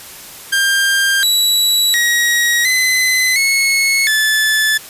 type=tone with pitch steps; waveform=sawtooth; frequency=1595 / 3918 / 1899 / 2029 / 2186 / 1739 Hz; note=G6 / B7 / A#6 / B6 / C#7 / A6; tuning=+30 / -15 / +32 / +46 / -25 / -21 cents; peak=-8 dBFS; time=0.52-4.78 s; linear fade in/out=10 ms; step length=710 ms; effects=white hiss -34 dBFS RMS until 4.89 s + resampled to 32000 Hz